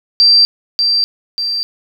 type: tone with echo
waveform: sine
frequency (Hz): 4699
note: D8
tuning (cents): 0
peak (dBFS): -5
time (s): 0.2-0.45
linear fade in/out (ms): 0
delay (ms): 590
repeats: 2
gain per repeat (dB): -5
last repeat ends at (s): 1.63
effects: 7-bit